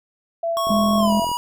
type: tone with tremolo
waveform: sine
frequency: 670 Hz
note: E5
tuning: 28 cents sharp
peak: -19 dBFS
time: 0.43-1.25 s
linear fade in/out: 5 ms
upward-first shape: triangle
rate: 3.7 Hz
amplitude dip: 40%
type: tone with pitch glide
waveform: square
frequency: 1104 to 966.7 Hz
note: C#6 to B5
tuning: -7 to -37 cents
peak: -22 dBFS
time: 0.57-1.37 s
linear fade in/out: 0 ms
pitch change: -230 cents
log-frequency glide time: 0.98-1.12 s
type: click train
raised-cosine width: 2 ms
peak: -21 dBFS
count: 28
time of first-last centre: 0.67-1.316 s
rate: 41.8 Hz
type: harmonic tone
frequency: 207.7 Hz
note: G#3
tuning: in tune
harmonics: 1 / 3 / 5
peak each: -17 / -35 / -35 dBFS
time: 0.7-1.2 s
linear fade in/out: 5 ms
effects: none